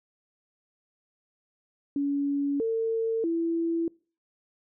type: tone with pitch steps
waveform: sine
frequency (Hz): 282.8 / 451.3 / 333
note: C#4 / A4 / E4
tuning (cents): +35 / +44 / +18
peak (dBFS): -24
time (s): 1.96-3.88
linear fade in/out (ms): 2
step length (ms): 640
effects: noise-tail reverb RT60 0.4 s tail -26 dB re dry